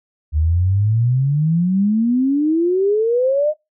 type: exponential sweep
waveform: sine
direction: up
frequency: 73.8 to 624 Hz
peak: -13 dBFS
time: 0.32-3.54 s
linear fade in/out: 50 ms
effects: noise-tail reverb RT60 0.2 s tail -21 dB re dry